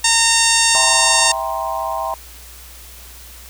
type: harmonic tone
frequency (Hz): 916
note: A#5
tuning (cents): -31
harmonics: 1 / 2 / 3 / 4 / 5 / 6 / 7 / 8 / 9 / 10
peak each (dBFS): -21 / -21 / -21 / -21 / -21 / -21 / -21 / -21 / -21 / -21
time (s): 0.04-1.32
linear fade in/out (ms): 5
type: chord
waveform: sine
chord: C dominant seventh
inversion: first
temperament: just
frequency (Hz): 654.1 / 784.9 / 941.9 / 1046.5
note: E5 / G5 / Bb5 / C6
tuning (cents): -14 / +2 / +18 / 0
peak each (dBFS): -25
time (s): 0.75-2.14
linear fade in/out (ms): 0
effects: added 60 Hz sine -40 dBFS peak until 3.49 s + white hiss -40 dBFS RMS until 3.49 s